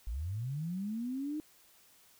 sine linear sweep, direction up, 49 to 311.1 Hz, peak -34 dBFS, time 0.07-1.4 s, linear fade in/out 0 ms, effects white hiss -63 dBFS RMS until 2.19 s

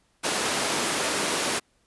pink high-pass noise, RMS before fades -26 dBFS, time 0.23-1.6 s, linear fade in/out 20 ms, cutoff 290 Hz, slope 12 dB/octave, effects pink hiss -67 dBFS RMS until 1.86 s + resampled to 24000 Hz

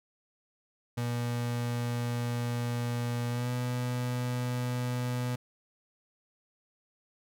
35% pulse tone with pitch glide, 120 to 123.8 Hz, B2 to B2, -49 to +5 cents, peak -28 dBFS, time 0.97-5.36 s, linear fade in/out 10 ms, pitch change +54 cents, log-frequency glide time 3.3-3.5 s, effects none

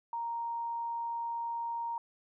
sine tone, 932.3 Hz, A#5, in tune, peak -33 dBFS, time 0.13-1.98 s, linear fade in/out 2 ms, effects none

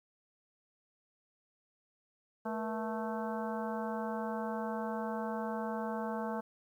harmonic tone with a mistuned harmonic, 220 Hz, A3, in tune, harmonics 1 / 2 / 3 / 4 / 5 / 6 / 7, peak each -38 / -41 / -41 / -41 / -46 / -49 / -49 dBFS, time 2.45-6.41 s, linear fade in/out 10 ms, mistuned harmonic 2, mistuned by +130 cents, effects 11-bit

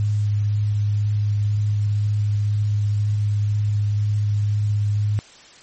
sine tone with vibrato, 103.9 Hz, G#2, 1 cent sharp, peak -17 dBFS, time 0-5.19 s, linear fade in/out 0 ms, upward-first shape sine, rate 2 Hz, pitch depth 8 cents each way, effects white hiss -46 dBFS RMS until 5.62 s + MP3 32 kbps

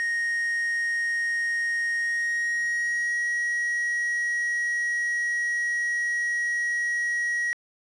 triangle tone with pitch glide, 1864.7 to 1903.9 Hz, A#6 to A#6, 0 to +36 cents, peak -22 dBFS, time 0-7.53 s, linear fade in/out 0 ms, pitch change +36 cents, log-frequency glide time 1.97-3.22 s, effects resampled to 22050 Hz + 8-bit

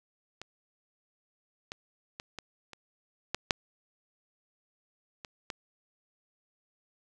clicks, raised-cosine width 0.2 ms, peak -24 / -21 / -22 / -22 / -28 / -12 / -6 / -24 / -18 dBFS, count 9, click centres 0.416 / 1.719 / 2.199 / 2.387 / 2.733 / 3.346 / 3.508 / 5.248 / 5.502 s, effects none

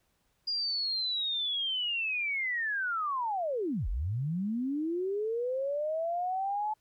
sine linear two-way sweep, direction down then up, 4864 to 36.71 to 866 Hz, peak -29 dBFS, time 0.47-6.74 s, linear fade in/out 10 ms, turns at 3.88 s, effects pink hiss -74 dBFS RMS until 6.8 s

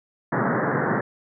pink band-pass noise, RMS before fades -23 dBFS, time 0.32-1.01 s, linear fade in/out 5 ms, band 120 to 1900 Hz, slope 96 dB/octave, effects none

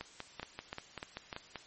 two click trains, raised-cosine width 0.3 ms, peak -24 / -23 dBFS, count 9 / 4, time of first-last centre 0.01-1.557 / 0.43-1.328 s, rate 5.17 / 3.34 Hz, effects white hiss -56 dBFS RMS until 1.66 s + MP3 32 kbps

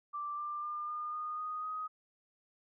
sine tone with pitch steps, 1174.7 / 1187.7 / 1200.8 / 1214 / 1227.4 / 1241 / 1254.7 Hz, D6 / D6 / D6 / D#6 / D#6 / D#6 / D#6, 0 / +19 / +38 / -43 / -24 / -5 / +14 cents, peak -36 dBFS, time 0.13-1.88 s, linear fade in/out 20 ms, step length 250 ms, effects none

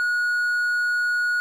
triangle tone, 1453 Hz, F#6, 32 cents flat, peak -18 dBFS, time 0-1.4 s, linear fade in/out 0 ms, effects none

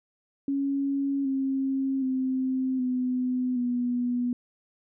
sine tone with pitch steps, 277.2 / 268.7 / 260.4 / 252.4 / 244.7 Hz, C#4 / C4 / C4 / B3 / B3, 0 / +46 / -8 / +38 / -16 cents, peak -24 dBFS, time 0.48-4.33 s, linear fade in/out 2 ms, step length 770 ms, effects none

